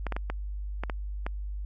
clicks, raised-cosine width 0.5 ms, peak -17 dBFS, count 7, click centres 0.067 / 0.123 / 0.165 / 0.3 / 0.836 / 0.898 / 1.265 s, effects added 50 Hz sine -32 dBFS peak until 1.65 s

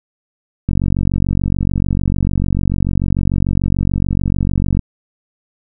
click train, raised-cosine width 5 ms, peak -4 dBFS, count 193, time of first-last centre 0.69-4.793 s, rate 46.8 Hz, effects none

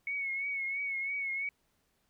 sine tone with vibrato, 2206 Hz, C#7, 9 cents flat, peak -32 dBFS, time 0.07-1.49 s, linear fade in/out 2 ms, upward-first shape triangle, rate 3 Hz, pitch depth 55 cents each way, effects pink hiss -75 dBFS RMS until 2.09 s

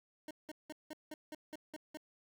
25% pulse tone bursts, 307.4 Hz, D#4, 21 cents flat, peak -40 dBFS, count 9, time 0.28-1.972 s, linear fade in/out 2 ms, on 28 ms, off 180 ms, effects none

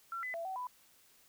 sine tone with pitch steps, 1358 / 2009 / 671 / 759 / 995 Hz, F6 / B6 / E5 / F#5 / B5, -49 / +29 / +31 / +44 / +13 cents, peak -37 dBFS, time 0.12-0.67 s, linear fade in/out 2 ms, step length 110 ms, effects white hiss -65 dBFS RMS until 1.28 s

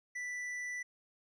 triangle tone with hard clipping, 1975.5 Hz, B6, in tune, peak -39 dBFS, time 0.15-0.83 s, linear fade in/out 10 ms, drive 10 dB, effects none

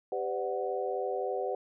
sine chord, G major seventh, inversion none, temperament equal with one note detuned, 392 / 503.7 / 587.3 / 740 Hz, G4 / B4 / D5 / F#5, 0 / +34 / 0 / 0 cents, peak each -35 / -34 / -38 / -36 dBFS, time 0.12-1.55 s, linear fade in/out 2 ms, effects none

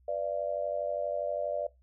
sine tone with amplitude modulation, 588 Hz, D5, 2 cents sharp, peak -25 dBFS, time 0.08-1.67 s, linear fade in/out 5 ms, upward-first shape sine, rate 92.4 Hz, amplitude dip 95%, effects noise-tail reverb RT60 0.2 s tail -20 dB re dry + added 63 Hz sine -60 dBFS peak until 1.82 s

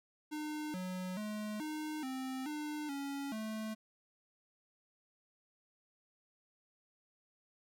square tone with pitch steps, 303.5 / 183.9 / 212 / 307 / 261.4 / 300.6 / 279.2 / 218.1 Hz, D#4 / F#3 / G#3 / D#4 / C4 / D4 / C#4 / A3, -43 / -10 / +36 / -23 / -1 / +40 / +13 / -15 cents, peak -39 dBFS, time 0.31-3.75 s, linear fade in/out 20 ms, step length 430 ms, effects none

